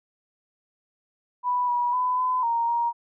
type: tone with pitch steps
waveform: sine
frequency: 987 / 969 / 1002 / 1011 / 931 / 941 Hz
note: B5 / B5 / B5 / B5 / A#5 / A#5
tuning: -1 / -33 / +25 / +40 / -2 / +16 cents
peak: -21 dBFS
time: 1.43-2.93 s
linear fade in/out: 50 ms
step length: 250 ms
effects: none